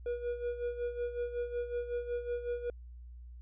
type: tone with tremolo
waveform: triangle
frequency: 481.7 Hz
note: B4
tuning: 43 cents flat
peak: -29 dBFS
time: 0.06-2.7 s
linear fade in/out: 2 ms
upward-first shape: sine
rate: 5.4 Hz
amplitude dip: 70%
effects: added 60 Hz sine -46 dBFS peak until 3.41 s + resampled to 8000 Hz